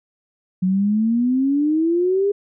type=exponential sweep; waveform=sine; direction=up; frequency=181.7 to 410.6 Hz; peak=-15 dBFS; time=0.62-2.32 s; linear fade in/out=10 ms; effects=none